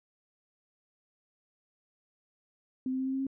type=tone with pitch steps; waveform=sine; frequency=258.6 / 260.7 / 262.8 / 265 / 267.1 / 269.3 Hz; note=C4 / C4 / C4 / C4 / C4 / C#4; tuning=-20 / -6 / +8 / +22 / +36 / -50 cents; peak=-29 dBFS; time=2.86-3.268 s; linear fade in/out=2 ms; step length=68 ms; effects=none